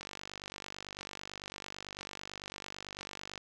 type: click train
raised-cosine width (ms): 0.2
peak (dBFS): -24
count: 166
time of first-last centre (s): 0.01-3.377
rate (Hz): 49
effects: none